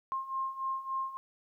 sine beating tone pair, 1062 / 1065.5 Hz, C6 / C6, +25 / +31 cents, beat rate 3.5 Hz, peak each -38 / -34 dBFS, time 0.12-1.17 s, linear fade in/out 0 ms, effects 12-bit

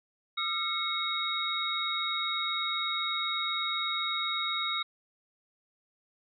sine tone cluster, 1208 / 1356 / 2187 / 3776 Hz, D6 / E6 / C#7 / A#7, +48 / +49 / -24 / +22 cents, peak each -38 / -36 / -36 / -31 dBFS, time 0.37-4.83 s, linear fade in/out 10 ms, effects none

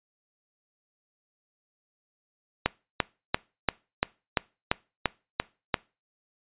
click train, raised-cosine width 0.3 ms, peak -5 dBFS, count 10, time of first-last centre 2.66-5.742 s, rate 2.92 Hz, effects noise-tail reverb RT60 0.3 s tail -23 dB re dry + resampled to 8000 Hz

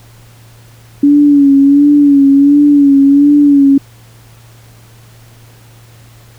sine tone with vibrato, 283.6 Hz, C#4, 40 cents sharp, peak -3 dBFS, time 1.03-3.78 s, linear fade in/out 5 ms, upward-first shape sine, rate 1.4 Hz, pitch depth 49 cents each way, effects added 115 Hz sine -38 dBFS peak until 6.38 s + pink hiss -44 dBFS RMS until 6.38 s

